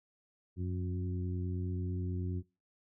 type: harmonic tone with a mistuned harmonic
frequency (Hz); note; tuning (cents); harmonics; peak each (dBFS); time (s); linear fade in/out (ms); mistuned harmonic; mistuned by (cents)
90.4; F#2; -40; 1 / 2 / 3 / 4; -34 / -40 / -44 / -46; 0.56-2.43; 50; 1; +21
effects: noise-tail reverb RT60 0.3 s tail -23 dB re dry